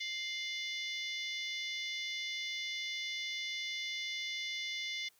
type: harmonic tone with a mistuned harmonic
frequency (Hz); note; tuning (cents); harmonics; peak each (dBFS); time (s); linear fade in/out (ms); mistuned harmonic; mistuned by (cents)
698.5; F5; 0; 3 / 4 / 5 / 6 / 7 / 8 / 9; -40 / -47 / -41 / -50 / -49 / -51 / -54; 0-5.09; 10; 4; +92
effects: white hiss -69 dBFS RMS until 5.19 s